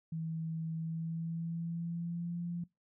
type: tone with pitch glide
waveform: sine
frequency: 161.9 to 172.52 Hz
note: E3 to F3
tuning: -31 to -21 cents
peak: -35 dBFS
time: 0.12-2.64 s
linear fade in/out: 5 ms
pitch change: +110 cents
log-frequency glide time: 0.76-2.4 s
effects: noise-tail reverb RT60 0.2 s tail -22 dB re dry